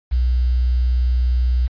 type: tone with quantisation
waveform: sine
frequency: 61.74 Hz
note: B1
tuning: in tune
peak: -14 dBFS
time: 0.11-1.68 s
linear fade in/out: 20 ms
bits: 7
effects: resampled to 11025 Hz